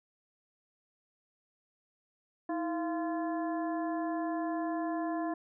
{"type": "harmonic tone with a mistuned harmonic", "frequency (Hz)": 344.4, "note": "F4", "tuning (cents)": -24, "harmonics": [1, 2, 3, 4, 5], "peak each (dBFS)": [-33, -36, -41, -53, -47], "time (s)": [2.49, 5.34], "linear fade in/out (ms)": 5, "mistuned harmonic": 1, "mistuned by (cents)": -120, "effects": []}